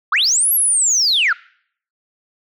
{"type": "linear two-way sweep", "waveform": "sine", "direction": "up then down", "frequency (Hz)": [1008, 11740, 1283], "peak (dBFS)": -11, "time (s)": [0.12, 1.33], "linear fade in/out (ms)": 5, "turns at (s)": 0.53, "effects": ["noise-tail reverb RT60 0.6 s tail -24 dB re dry", "tanh soft clip ceiling -9 dBFS"]}